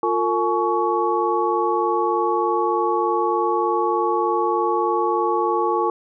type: tone cluster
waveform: sine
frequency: 351.5 / 454.8 / 849 / 1120 Hz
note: F4 / A#4 / G#5 / C#6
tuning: +11 / -43 / +38 / +18 cents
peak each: -23 dBFS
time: 0.03-5.9 s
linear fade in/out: 2 ms
effects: none